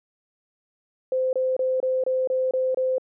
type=tone bursts; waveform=sine; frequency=517 Hz; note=C5; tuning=21 cents flat; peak=-20 dBFS; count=8; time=1.12-2.982 s; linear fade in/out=2 ms; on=210 ms; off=26 ms; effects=none